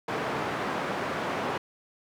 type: band-pass noise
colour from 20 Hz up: white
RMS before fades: -31 dBFS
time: 0.08-1.58 s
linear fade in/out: 5 ms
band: 140 to 1200 Hz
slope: 12 dB/octave
effects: none